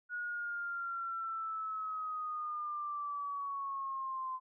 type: linear sweep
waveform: sine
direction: down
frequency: 1456 to 1030 Hz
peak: -36 dBFS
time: 0.09-4.4 s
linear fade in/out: 50 ms
effects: none